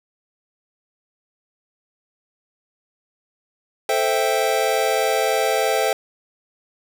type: chord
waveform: square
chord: A minor seventh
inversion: none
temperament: equal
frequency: 440 / 523.3 / 659.3 / 784 Hz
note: A4 / C5 / E5 / G5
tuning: 0 / 0 / 0 / 0 cents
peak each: -24 dBFS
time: 3.89-5.93 s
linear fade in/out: 2 ms
effects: none